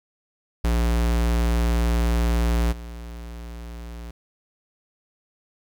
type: tone with level steps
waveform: square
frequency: 58.3 Hz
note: A#1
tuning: 1 cent sharp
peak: -19 / -34 dBFS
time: 0.64-4.11 s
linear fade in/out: 5 ms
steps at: 2.71 s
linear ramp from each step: 20 ms
effects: 9-bit